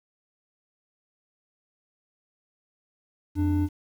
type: tone pair together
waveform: triangle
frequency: 87.31 / 296.6 Hz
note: F2 / D4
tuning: 0 / +17 cents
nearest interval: octave + major sixth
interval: 2117 cents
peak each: -22 / -22 dBFS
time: 3.35-3.69 s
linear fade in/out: 50 ms
effects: 9-bit